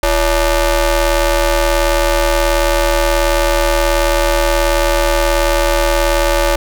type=ring-modulated tone; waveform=sawtooth; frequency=303.3 Hz; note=D#4; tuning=44 cents flat; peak=-4 dBFS; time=0.03-6.56 s; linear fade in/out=2 ms; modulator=264 Hz; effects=none